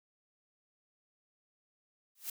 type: noise with exponential growth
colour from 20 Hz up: blue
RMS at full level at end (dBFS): -34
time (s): 2.15-2.3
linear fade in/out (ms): 5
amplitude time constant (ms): 32
effects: none